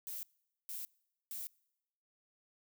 violet noise bursts, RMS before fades -43 dBFS, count 3, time 0.07-1.47 s, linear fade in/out 0 ms, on 160 ms, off 460 ms, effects noise-tail reverb RT60 0.9 s tail -26 dB re dry

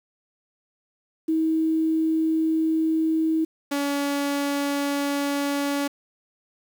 sine / sawtooth tone pair in turn, 320 / 283.5 Hz, D#4 / C#4, +49 / +39 cents, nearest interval major second, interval 210 cents, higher first, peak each -19 dBFS, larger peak neither, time 1.28-3.45 / 3.71-5.88 s, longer neither, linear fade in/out 10 ms, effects 8-bit

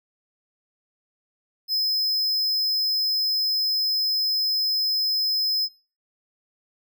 square tone, 5100 Hz, D#8, 42 cents sharp, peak -21 dBFS, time 1.68-5.69 s, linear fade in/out 50 ms, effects noise-tail reverb RT60 0.4 s tail -26 dB re dry

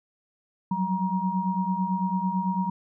sine tone cluster, 182.5 / 191.5 / 946 Hz, F#3 / G3 / A#5, -24 / -40 / +25 cents, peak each -28 dBFS, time 0.71-2.7 s, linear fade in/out 5 ms, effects none

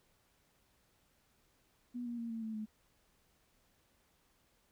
sine tone with pitch steps, 243.8 / 237.8 / 232 / 226.3 / 220.7 / 215.3 Hz, B3 / A#3 / A#3 / A3 / A3 / A3, -22 / +35 / -8 / +49 / +5 / -37 cents, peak -38 dBFS, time 1.94-2.66 s, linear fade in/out 20 ms, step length 120 ms, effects pink hiss -73 dBFS RMS until 4.71 s

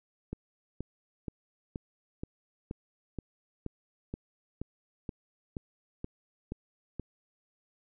click train, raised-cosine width 3 ms, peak -23 dBFS, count 15, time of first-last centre 0.33-6.997 s, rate 2.1 Hz, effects none

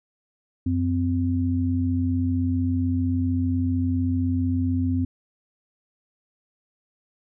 sine tone pair together, 91.36 / 258.4 Hz, F#2 / C4, -21 / -21 cents, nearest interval octave + tritone, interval 1800 cents, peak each -23 dBFS, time 0.66-5.05 s, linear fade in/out 5 ms, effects none

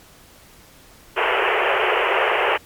pink band-pass noise, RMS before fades -19 dBFS, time 1.16-2.58 s, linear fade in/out 20 ms, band 370 to 3000 Hz, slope 96 dB/octave, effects pink hiss -48 dBFS RMS until 2.65 s + MP3 96 kbps

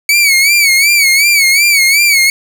sawtooth tone with vibrato, 2254 Hz, C#7, 28 cents sharp, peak -3 dBFS, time 0.09-2.3 s, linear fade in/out 2 ms, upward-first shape sine, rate 2.7 Hz, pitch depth 100 cents each way, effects none

